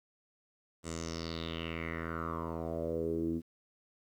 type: tone with low-pass filter sweep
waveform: 10% pulse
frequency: 82.41 Hz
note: E2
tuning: in tune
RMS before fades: -37 dBFS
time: 0.83-3.42 s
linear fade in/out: 50 ms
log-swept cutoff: 8300 to 270 Hz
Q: 5
effects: 11-bit